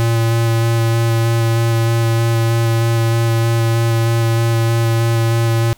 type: tone with vibrato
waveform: square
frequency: 115 Hz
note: A#2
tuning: 23 cents flat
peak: -13 dBFS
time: 0-5.73 s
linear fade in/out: 0 ms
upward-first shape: square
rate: 3.2 Hz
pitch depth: 8 cents each way
effects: pink hiss -49 dBFS RMS until 5.77 s